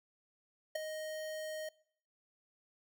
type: tone with ADSR envelope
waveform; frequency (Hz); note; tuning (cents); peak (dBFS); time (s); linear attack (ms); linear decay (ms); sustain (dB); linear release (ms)
square; 623; D#5; +2; -31; 0.75-1.69; 8; 7; -9; 5
effects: noise-tail reverb RT60 0.6 s tail -23 dB re dry